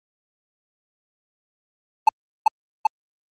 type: tone with echo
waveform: triangle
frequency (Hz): 871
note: A5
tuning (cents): -18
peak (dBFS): -6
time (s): 2.07-2.09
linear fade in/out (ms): 5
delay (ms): 390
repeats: 2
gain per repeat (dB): -2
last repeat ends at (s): 2.87
effects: Opus 24 kbps